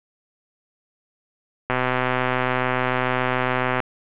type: click train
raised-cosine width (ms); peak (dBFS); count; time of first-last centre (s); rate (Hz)
0.5; -6; 268; 1.7-3.802; 127
effects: resampled to 8000 Hz + 7-bit